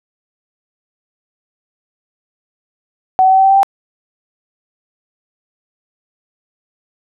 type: tone with pitch steps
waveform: sine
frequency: 752 / 757.7 / 763.4 / 769.1 / 774.9 / 780.8 / 786.7 Hz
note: F#5 / F#5 / G5 / G5 / G5 / G5 / G5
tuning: +28 / +41 / -46 / -33 / -20 / -7 / +6 cents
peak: -6 dBFS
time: 3.19-3.631 s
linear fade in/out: 0 ms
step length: 63 ms
effects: none